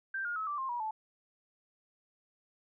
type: tone with pitch steps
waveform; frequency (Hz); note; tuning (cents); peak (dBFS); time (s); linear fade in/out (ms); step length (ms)
sine; 1570 / 1423.2 / 1290.1 / 1169.4 / 1060 / 960.9 / 871; G6 / F6 / E6 / D6 / C6 / B5 / A5; +2 / +32 / -38 / -8 / +22 / -48 / -18; -33; 0.14-0.91; 5; 110
effects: none